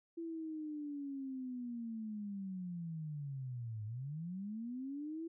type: linear two-way sweep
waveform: sine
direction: down then up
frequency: 336.1 to 104.4 to 336.1 Hz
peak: -40 dBFS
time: 0.17-5.28 s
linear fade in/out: 10 ms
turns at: 3.85 s
effects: none